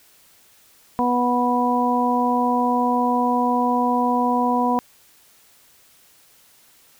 harmonic tone, 245.5 Hz, B3, 10 cents flat, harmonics 1 / 2 / 3 / 4, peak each -21 / -26 / -23 / -21 dBFS, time 0.99-4.79 s, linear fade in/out 0 ms, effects white hiss -54 dBFS RMS until 6.99 s

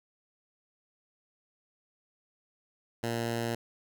10% pulse tone, 116.54 Hz, A#2, in tune, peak -22 dBFS, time 3.03-3.55 s, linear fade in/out 5 ms, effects none

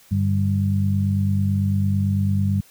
harmonic tone, 49 Hz, G1, in tune, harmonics 2 / 3 / 4, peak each -19 / -29 / -22 dBFS, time 0.11-2.61 s, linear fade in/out 10 ms, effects white hiss -52 dBFS RMS until 2.7 s

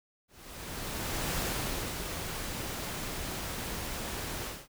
pink noise with ADSR envelope, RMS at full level -32 dBFS, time 0.28-4.68 s, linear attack 1100 ms, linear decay 550 ms, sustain -5 dB, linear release 230 ms, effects none

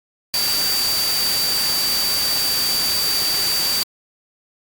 sine tone in noise, 4633 Hz, D8, 24 cents flat, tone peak -19 dBFS, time 0.34-3.83 s, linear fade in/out 0 ms, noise white, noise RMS -23 dBFS, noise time 0.34-3.83 s, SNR +1 dB, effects Opus 48 kbps

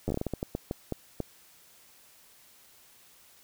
slowing click train, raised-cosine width 2 ms, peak -17 dBFS, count 14, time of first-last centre 0.08-1.203 s, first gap 10 ms, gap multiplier 1.32, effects white hiss -58 dBFS RMS until 3.43 s

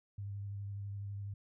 sine tone with vibrato, 100.4 Hz, G2, 42 cents sharp, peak -39 dBFS, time 0.18-1.34 s, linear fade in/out 5 ms, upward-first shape square, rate 12 Hz, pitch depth 15 cents each way, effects none

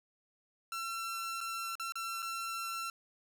sawtooth tone with dropouts, 1351 Hz, E6, 42 cents sharp, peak -33 dBFS, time 0.72-2.9 s, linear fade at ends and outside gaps 2 ms, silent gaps 1.406-1.411 / 1.754-1.797 / 1.922-1.955 / 2.222-2.226 s, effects none

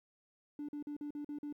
triangle tone bursts, 293.1 Hz, D4, 3 cents flat, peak -36 dBFS, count 7, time 0.59-1.526 s, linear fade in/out 2 ms, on 96 ms, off 44 ms, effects tanh soft clip ceiling -35 dBFS + 13-bit

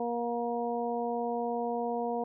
harmonic tone, 237 Hz, A#3, 29 cents sharp, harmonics 1 / 2 / 3 / 4, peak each -36 / -33 / -34 / -39 dBFS, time 0-2.24 s, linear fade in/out 5 ms, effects none

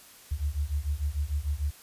sine beating tone pair, 69.7 / 76.4 Hz, C#2 / D#2, +10 / -31 cents, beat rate 6.7 Hz, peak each -30 dBFS, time 0.31-1.71 s, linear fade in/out 10 ms, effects white hiss -52 dBFS RMS until 1.82 s + resampled to 32000 Hz

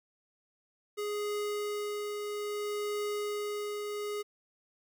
square tone with tremolo, 415.3 Hz, G#4, in tune, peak -32 dBFS, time 0.97-4.23 s, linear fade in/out 20 ms, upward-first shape triangle, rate 0.61 Hz, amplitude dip 35%, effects 12-bit

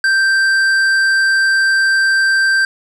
triangle tone with tanh clipping, 1568 Hz, G6, in tune, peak -12 dBFS, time 0.04-2.65 s, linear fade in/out 2 ms, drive 14 dB, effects none

